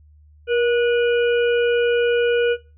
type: harmonic tone with a mistuned harmonic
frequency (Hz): 488.1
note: B4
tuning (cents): -20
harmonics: 1 / 3 / 5 / 6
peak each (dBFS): -16 / -26 / -30 / -32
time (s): 0.47-2.57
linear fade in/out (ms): 50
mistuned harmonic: 1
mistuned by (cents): -45
effects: noise-tail reverb RT60 0.3 s tail -18 dB re dry + added 75 Hz sine -47 dBFS peak until 2.77 s